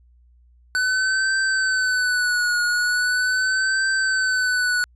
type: tone with vibrato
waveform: square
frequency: 1500 Hz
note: F#6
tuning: 23 cents sharp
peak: -19 dBFS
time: 0.75-4.84 s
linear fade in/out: 0 ms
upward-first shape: triangle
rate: 0.4 Hz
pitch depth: 66 cents each way
effects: added 60 Hz sine -51 dBFS peak until 4.95 s + resampled to 22050 Hz